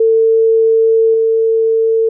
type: tone with level steps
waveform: sine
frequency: 449 Hz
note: A4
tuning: 35 cents sharp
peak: -7 / -9 dBFS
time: 0-2.09 s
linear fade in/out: 5 ms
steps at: 1.14 s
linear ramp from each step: 2 ms
effects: none